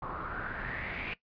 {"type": "noise with low-pass filter sweep", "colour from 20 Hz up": "pink", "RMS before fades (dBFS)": -38, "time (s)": [0.02, 1.14], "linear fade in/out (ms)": 5, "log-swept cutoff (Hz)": [1100, 2500], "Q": 6, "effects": ["noise-tail reverb RT60 0.1 s tail -17 dB re dry", "resampled to 11025 Hz"]}